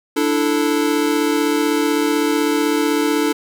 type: chord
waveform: square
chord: D suspended second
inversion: none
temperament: equal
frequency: 293.7 / 329.6 / 440 Hz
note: D4 / E4 / A4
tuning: 0 / 0 / 0 cents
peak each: -19 / -22 / -21 dBFS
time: 0.16-3.33 s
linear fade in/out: 10 ms
effects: none